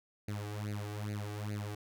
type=tone with flanger; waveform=sawtooth; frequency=104.2 Hz; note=G#2; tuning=6 cents sharp; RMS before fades=-39 dBFS; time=0.28-1.75 s; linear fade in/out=5 ms; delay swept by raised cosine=0.45 to 2.65 ms; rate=2.4 Hz; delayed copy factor=+0.95; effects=none